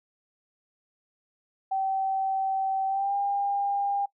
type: tone with pitch glide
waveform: sine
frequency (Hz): 771 to 802.3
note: G5 to G5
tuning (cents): -29 to +40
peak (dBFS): -24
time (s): 1.71-4.06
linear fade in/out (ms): 10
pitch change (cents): +69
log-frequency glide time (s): 2.87-3.15
effects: noise-tail reverb RT60 0.1 s tail -21 dB re dry